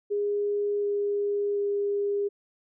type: tone with pitch steps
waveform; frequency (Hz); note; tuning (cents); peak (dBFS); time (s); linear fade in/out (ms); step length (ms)
sine; 410 / 407.6 / 405.3; G#4 / G#4 / G#4; -22 / -32 / -42; -24; 0.1-2.29; 20; 730
effects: none